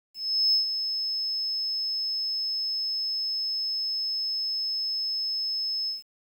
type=tone with ADSR envelope; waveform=sine; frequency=5200 Hz; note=E8; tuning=24 cents flat; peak=-17 dBFS; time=0.14-6.03 s; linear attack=390 ms; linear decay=120 ms; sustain=-9 dB; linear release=150 ms; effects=tanh soft clip ceiling -15 dBFS + 9-bit